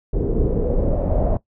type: noise with low-pass filter sweep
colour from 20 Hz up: brown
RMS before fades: -19 dBFS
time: 0.13-1.37 s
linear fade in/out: 5 ms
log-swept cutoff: 390 to 670 Hz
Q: 4.5
effects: noise-tail reverb RT60 0.1 s tail -17 dB re dry